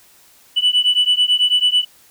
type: beating tone pair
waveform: sine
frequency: 2965 / 2974.1 Hz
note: F#7 / F#7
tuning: +3 / +8 cents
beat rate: 9.1 Hz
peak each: -14 dBFS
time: 0.56-1.85 s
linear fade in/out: 20 ms
effects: tanh soft clip ceiling -8 dBFS + white hiss -50 dBFS RMS until 2.1 s